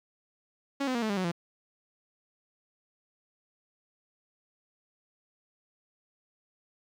sawtooth tone with pitch steps, 277.7 / 256.1 / 236.2 / 217.9 / 201 / 185.34 / 170.94 Hz, C#4 / C4 / A#3 / A3 / G3 / F#3 / F3, +3 / -37 / +23 / -17 / +44 / +3 / -37 cents, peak -24 dBFS, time 0.8-1.318 s, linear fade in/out 10 ms, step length 74 ms, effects low-pass 6000 Hz 12 dB/octave + 10-bit

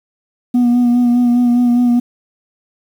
sine tone with vibrato, 242.7 Hz, B3, 30 cents flat, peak -6 dBFS, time 0.54-2 s, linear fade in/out 10 ms, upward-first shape sine, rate 4.9 Hz, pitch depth 24 cents each way, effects tanh soft clip ceiling -8 dBFS + 7-bit

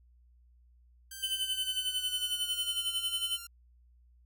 5% pulse tone with pitch glide, 1568 to 1388.9 Hz, G6 to F6, 0 to -10 cents, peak -32 dBFS, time 1.11-3.47 s, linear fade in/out 5 ms, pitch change -210 cents, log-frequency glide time 1.28-2.9 s
square tone with tremolo, 3038 Hz, F#7, 45 cents sharp, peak -29 dBFS, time 1.22-3.38 s, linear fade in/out 20 ms, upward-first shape sine, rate 11 Hz, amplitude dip 70%
effects added 60 Hz sine -59 dBFS peak until 4.25 s

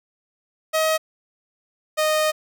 sawtooth tone pair in turn, 633 / 618.5 Hz, D#5 / D#5, +30 / -10 cents, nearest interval unison, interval 40 cents, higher first, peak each -14 dBFS, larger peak neither, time 0.73-0.98 / 1.97-2.32 s, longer second, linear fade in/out 20 ms, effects none

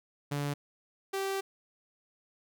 sawtooth tone pair in turn, 144 / 389.1 Hz, D3 / G4, -34 / -13 cents, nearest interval octave + perfect fourth, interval 1721 cents, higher second, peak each -27 dBFS, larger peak neither, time 0.31-0.54 / 1.13-1.41 s, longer second, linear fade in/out 10 ms, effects none

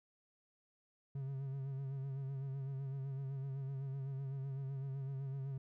triangle tone with vibrato, 135.8 Hz, C#3, 35 cents flat, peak -37 dBFS, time 1.15-5.58 s, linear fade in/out 5 ms, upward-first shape sine, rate 7.9 Hz, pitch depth 44 cents each way, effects none

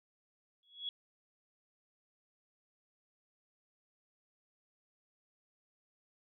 sine tone with exponential growth, 3354 Hz, G#7, 16 cents sharp, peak -33 dBFS, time 0.63-0.89 s, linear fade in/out 1 ms, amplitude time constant 55 ms, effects none

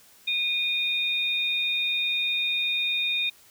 sine tone pair together, 2458 / 3683 Hz, D#7 / A#7, -22 / -22 cents, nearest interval perfect fifth, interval 700 cents, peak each -26 dBFS, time 0.27-3.3 s, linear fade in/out 10 ms, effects white hiss -55 dBFS RMS until 3.5 s

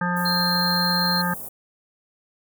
harmonic tone, 176.8 Hz, F3, 22 cents sharp, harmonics 1 / 3 / 5 / 7 / 9 / 10, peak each -24 / -34 / -28 / -29 / -28 / -35 dBFS, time 0.01-1.34 s, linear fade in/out 5 ms
white band-stop noise, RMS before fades -35 dBFS, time 0.16-1.49 s, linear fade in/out 10 ms, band 900 to 10000 Hz, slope 24 dB/octave
sine tone, 4186 Hz, C8, in tune, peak -22 dBFS, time 0.25-1.22 s, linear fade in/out 10 ms
effects none

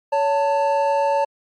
triangle tone pair together, 562.3 / 890 Hz, C#5 / A5, +25 / +20 cents, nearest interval minor sixth, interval 795 cents, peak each -17 dBFS, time 0.12-1.25 s, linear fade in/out 10 ms, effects MP3 48 kbps

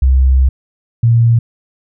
sine tone pair in turn, 65.41 / 116.55 Hz, C2 / A#2, 0 / 0 cents, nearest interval minor seventh, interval 1000 cents, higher second, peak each -6 dBFS, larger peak neither, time 0.02-0.49 / 1.03-1.39 s, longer first, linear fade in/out 5 ms, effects none

